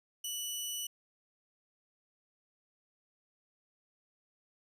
15% pulse tone, 2960 Hz, F#7, in tune, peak -29 dBFS, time 0.24-0.87 s, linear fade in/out 5 ms, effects none

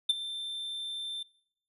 triangle tone with ADSR envelope, 3564 Hz, A7, 22 cents sharp, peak -18 dBFS, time 0.09-1.23 s, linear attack 8 ms, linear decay 23 ms, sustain -15 dB, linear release 6 ms, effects noise-tail reverb RT60 0.7 s tail -23 dB re dry + resampled to 32000 Hz

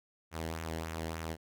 sawtooth tone with flanger, 81 Hz, E2, 30 cents flat, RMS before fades -39 dBFS, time 0.31-1.37 s, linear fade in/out 50 ms, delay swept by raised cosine 0.21 to 0.85 ms, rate 3.4 Hz, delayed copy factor -0.55, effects none

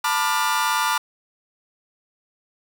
40% pulse chord, B half-diminished seventh, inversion third, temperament just, 889 / 987.8 / 1185.3 / 1422.4 Hz, A5 / B5 / D6 / F6, +18 / 0 / +16 / +31 cents, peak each -24 / -24 / -24 / -25 dBFS, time 0.04-0.98 s, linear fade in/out 5 ms, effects none

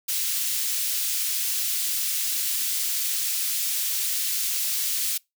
white high-pass noise, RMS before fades -26 dBFS, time 0.08-5.18 s, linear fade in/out 10 ms, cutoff 3000 Hz, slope 12 dB/octave, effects noise-tail reverb RT60 0.2 s tail -25 dB re dry

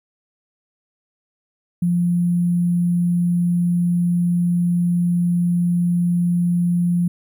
sine tone with sample-and-hold, 174.61 Hz, F3, in tune, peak -15 dBFS, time 1.82-7.08 s, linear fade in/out 5 ms, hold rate 11025 Hz, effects none

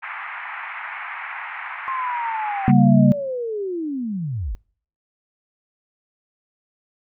white band-pass noise, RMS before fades -32 dBFS, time 0.02-2.72 s, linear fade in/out 20 ms, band 810 to 2300 Hz, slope 48 dB/octave
sine linear sweep, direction down, 1069 to 40.05 Hz, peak -23 dBFS, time 1.88-4.55 s, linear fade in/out 0 ms
sine chord, G diminished, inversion second, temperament equal, 138.59 / 196 / 233.1 Hz, Db3 / G3 / Bb3, 0 / 0 / 0 cents, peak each -15 dBFS, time 2.68-3.12 s, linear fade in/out 0 ms
effects noise-tail reverb RT60 0.5 s tail -26 dB re dry

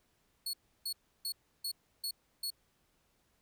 sawtooth tone bursts, 4370 Hz, C#8, 26 cents flat, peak -32 dBFS, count 6, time 0.46-2.504 s, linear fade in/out 5 ms, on 74 ms, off 320 ms, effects pink hiss -74 dBFS RMS until 3.41 s

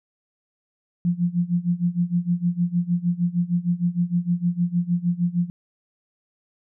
sine tone with tremolo, 174.61 Hz, F3, in tune, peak -16 dBFS, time 1.05-5.5 s, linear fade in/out 0 ms, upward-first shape sine, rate 6.5 Hz, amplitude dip 90%, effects none

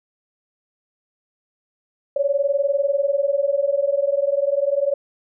sine tone pair together, 551.8 / 572 Hz, C#5 / D5, -8 / -46 cents, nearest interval minor second, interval 62 cents, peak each -20 dBFS, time 2.16-4.94 s, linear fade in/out 5 ms, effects none

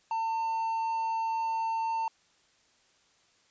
triangle tone, 901 Hz, A5, 41 cents sharp, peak -26 dBFS, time 0.11-2.08 s, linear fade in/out 2 ms, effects white hiss -66 dBFS RMS until 3.5 s + resampled to 16000 Hz

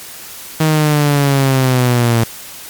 sawtooth linear sweep, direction down, 158.4 to 113.9 Hz, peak -6 dBFS, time 0.6-2.24 s, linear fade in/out 5 ms, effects white hiss -32 dBFS RMS until 2.69 s + MP3 96 kbps

